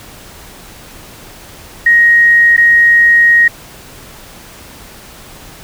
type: tone with dropouts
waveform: sine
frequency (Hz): 1878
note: A#6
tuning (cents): +12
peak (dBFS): -4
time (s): 1.86-3.48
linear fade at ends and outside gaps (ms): 5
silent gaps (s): 2.566-2.577
effects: pink hiss -35 dBFS RMS until 5.63 s